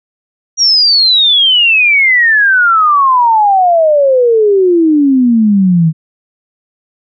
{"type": "exponential sweep", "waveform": "sine", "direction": "down", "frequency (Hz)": [5760, 155.56], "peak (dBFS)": -5, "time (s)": [0.57, 5.93], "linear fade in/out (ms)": 50, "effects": []}